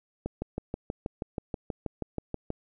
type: click train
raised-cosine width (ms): 2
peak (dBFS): -18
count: 15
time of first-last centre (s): 0.26-2.504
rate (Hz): 6.24
effects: none